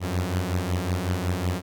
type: beating tone pair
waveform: sawtooth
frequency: 87.7 / 93.1 Hz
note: F2 / F#2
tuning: +8 / +11 cents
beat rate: 5.4 Hz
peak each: -23 dBFS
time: 0-1.62 s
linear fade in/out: 50 ms
effects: none